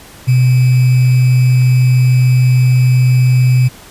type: tone with sample-and-hold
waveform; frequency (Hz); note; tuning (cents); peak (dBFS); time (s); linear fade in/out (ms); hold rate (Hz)
sine; 126.7; B2; +45; -6; 0.27-3.69; 20; 2450
effects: pink hiss -37 dBFS RMS until 3.9 s + resampled to 32000 Hz